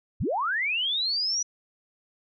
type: linear sweep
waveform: sine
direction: up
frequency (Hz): 41.2 to 5920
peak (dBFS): -24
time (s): 0.2-1.43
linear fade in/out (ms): 10
effects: none